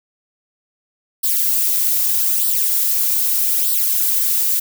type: noise with flanger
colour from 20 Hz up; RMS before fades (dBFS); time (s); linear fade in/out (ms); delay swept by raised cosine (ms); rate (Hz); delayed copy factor
violet; -17; 1.23-4.6; 10; 0.22 to 3.82; 0.81; +0.65
effects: none